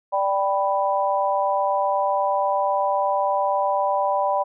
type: chord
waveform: sine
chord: G major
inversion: second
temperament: equal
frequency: 587.3 / 784 / 987.8 Hz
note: D5 / G5 / B5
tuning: 0 / 0 / 0 cents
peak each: -23 dBFS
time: 0.12-4.44 s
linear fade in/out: 20 ms
effects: none